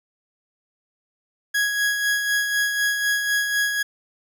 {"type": "tone with tremolo", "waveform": "40% pulse", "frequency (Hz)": 1661.2, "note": "G#6", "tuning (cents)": 0, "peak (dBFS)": -17, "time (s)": [1.54, 3.83], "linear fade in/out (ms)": 10, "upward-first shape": "sine", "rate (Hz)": 4, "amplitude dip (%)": 45, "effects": []}